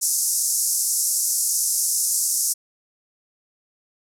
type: band-pass noise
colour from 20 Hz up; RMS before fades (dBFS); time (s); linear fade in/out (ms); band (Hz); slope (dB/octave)
white; -22; 0.01-2.54; 20; 5400 to 12000; 48
effects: none